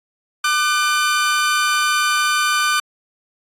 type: tone pair together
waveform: sawtooth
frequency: 1195.3 / 1507 Hz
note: D6 / F#6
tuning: +30 / +31 cents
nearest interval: major third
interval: 401 cents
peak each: -14 / -15 dBFS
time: 0.44-2.8 s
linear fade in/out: 5 ms
effects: low-pass 11000 Hz 12 dB/octave + AAC 64 kbps